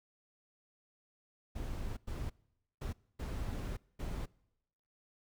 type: noise bursts at uneven times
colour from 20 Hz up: brown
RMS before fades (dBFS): -39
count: 5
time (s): 1.55-1.97 / 2.07-2.3 / 2.81-2.93 / 3.19-3.77 / 3.99-4.26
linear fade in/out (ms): 10
effects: noise-tail reverb RT60 0.9 s tail -25 dB re dry